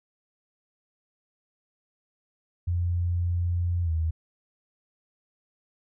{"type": "tone with pitch glide", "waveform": "sine", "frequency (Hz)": [87.31, 80.53], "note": ["F2", "E2"], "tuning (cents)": [0, -40], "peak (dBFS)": -23, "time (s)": [2.67, 4.11], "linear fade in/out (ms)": 10, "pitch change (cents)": -140, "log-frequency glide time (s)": [3.83, 3.91], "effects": []}